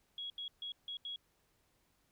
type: tone bursts at uneven times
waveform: sine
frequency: 3323 Hz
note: G#7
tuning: in tune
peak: -40 dBFS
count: 5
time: 0.18-0.3 / 0.38-0.48 / 0.62-0.72 / 0.88-0.97 / 1.05-1.16 s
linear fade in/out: 2 ms
effects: pink hiss -75 dBFS RMS until 2.11 s